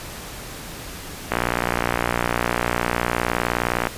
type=click train; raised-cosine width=0.5 ms; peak=-4 dBFS; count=153; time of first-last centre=1.32-3.87 s; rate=59.6 Hz; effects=pink hiss -35 dBFS RMS until 3.97 s + resampled to 32000 Hz